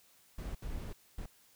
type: noise bursts at uneven times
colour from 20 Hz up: brown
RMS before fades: -40 dBFS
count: 3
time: 0.38-0.55 / 0.62-0.93 / 1.18-1.26 s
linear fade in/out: 5 ms
effects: white hiss -65 dBFS RMS until 1.55 s